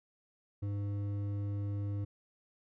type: tone with hard clipping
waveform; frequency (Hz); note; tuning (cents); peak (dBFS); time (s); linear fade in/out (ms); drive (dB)
triangle; 101.3; G#2; -43; -35; 0.62-2.05; 10; 12
effects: none

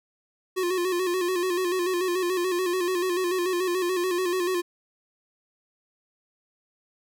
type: tone with vibrato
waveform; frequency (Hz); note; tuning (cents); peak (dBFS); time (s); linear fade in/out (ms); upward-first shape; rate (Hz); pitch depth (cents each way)
square; 361.2; F#4; -42; -24; 0.56-4.62; 20; square; 6.9; 55
effects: none

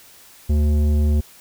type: tone with tanh clipping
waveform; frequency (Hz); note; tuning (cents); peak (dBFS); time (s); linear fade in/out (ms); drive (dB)
sine; 74.5; D2; +25; -16; 0.49-1.21; 10; 12
effects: white hiss -47 dBFS RMS until 1.4 s

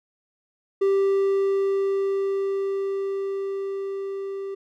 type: tone with level ramp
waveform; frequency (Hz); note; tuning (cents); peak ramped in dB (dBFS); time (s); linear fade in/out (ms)
triangle; 392; G4; 0; -15 to -27; 0.81-4.55; 10
effects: none

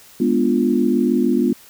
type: chord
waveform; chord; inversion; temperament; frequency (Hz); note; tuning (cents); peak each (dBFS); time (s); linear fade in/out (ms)
sine; G# diminished seventh; none; equal; 207.7 / 246.9 / 293.7 / 349.2; G#3 / B3 / D4 / F4; 0 / 0 / 0 / 0; -21 / -17 / -22 / -20; 0.2-1.53; 5
effects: white hiss -46 dBFS RMS until 1.69 s

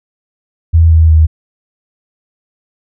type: tone with pitch steps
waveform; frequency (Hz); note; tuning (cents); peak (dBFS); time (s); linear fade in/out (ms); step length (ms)
sine; 82.2 / 80.6 / 79.03; E2 / E2 / D#2; -4 / -38 / +28; -3; 0.73-1.27; 20; 180
effects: none

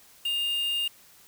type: tone with quantisation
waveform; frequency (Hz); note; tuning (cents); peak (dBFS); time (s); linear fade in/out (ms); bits
triangle; 2814; F7; +12; -24; 0.25-0.88; 5; 6
effects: white hiss -55 dBFS RMS until 1.27 s

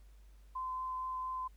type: tone with vibrato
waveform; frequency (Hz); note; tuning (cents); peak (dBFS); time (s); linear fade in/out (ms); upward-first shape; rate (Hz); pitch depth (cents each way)
sine; 1029; C6; -29; -36; 0.55-1.48; 10; triangle; 4.3; 9
effects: added 50 Hz sine -55 dBFS peak until 1.56 s + pink hiss -72 dBFS RMS until 1.56 s

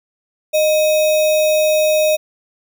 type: tone with sample-and-hold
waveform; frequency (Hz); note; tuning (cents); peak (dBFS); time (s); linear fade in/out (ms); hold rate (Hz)
sine; 617; D#5; -15; -11; 0.53-2.17; 20; 3150
effects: none

